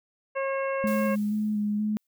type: harmonic tone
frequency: 542 Hz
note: C#5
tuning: 39 cents flat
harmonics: 1 / 2 / 3 / 4 / 5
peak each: -27 / -33 / -37 / -39 / -41 dBFS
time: 0.35-1.16 s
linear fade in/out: 20 ms
type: tone with vibrato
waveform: sine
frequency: 210.5 Hz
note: G#3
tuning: 24 cents sharp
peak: -24 dBFS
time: 0.84-1.97 s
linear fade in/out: 0 ms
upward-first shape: square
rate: 2.1 Hz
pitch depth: 17 cents each way
type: noise with exponential decay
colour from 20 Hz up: blue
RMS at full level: -40 dBFS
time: 0.87-2.07 s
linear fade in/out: 2 ms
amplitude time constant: 260 ms
effects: none